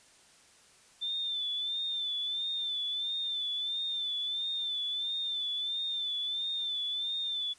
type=tone with vibrato; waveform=sine; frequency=3547 Hz; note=A7; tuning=13 cents sharp; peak=-31 dBFS; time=1.01-7.54 s; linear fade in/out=20 ms; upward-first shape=sine; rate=1.5 Hz; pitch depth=58 cents each way; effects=white hiss -60 dBFS RMS until 7.58 s + resampled to 22050 Hz